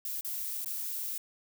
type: noise with dropouts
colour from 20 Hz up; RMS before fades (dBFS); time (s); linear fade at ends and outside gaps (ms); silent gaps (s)
violet; -36; 0.05-1.18; 2; 0.21-0.247 / 0.646-0.659
effects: none